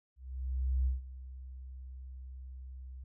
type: tone with ADSR envelope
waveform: sine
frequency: 64.5 Hz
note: C2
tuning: 24 cents flat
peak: -26 dBFS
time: 0.16-3.04 s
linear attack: 700 ms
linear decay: 150 ms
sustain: -17 dB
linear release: 5 ms
effects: none